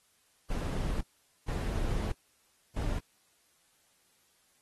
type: noise bursts at uneven times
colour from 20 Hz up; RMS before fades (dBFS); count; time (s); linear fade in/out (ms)
brown; -32; 3; 0.5-1.01 / 1.48-2.12 / 2.76-2.99; 5
effects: white hiss -69 dBFS RMS until 4.61 s + AAC 32 kbps